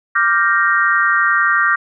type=chord; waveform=sine; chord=G minor seventh; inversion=second; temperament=equal; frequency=1174.7 / 1396.9 / 1568 / 1864.7 Hz; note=D6 / F6 / G6 / Bb6; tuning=0 / 0 / 0 / 0 cents; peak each=-17 dBFS; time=0.15-1.76 s; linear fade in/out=10 ms; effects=none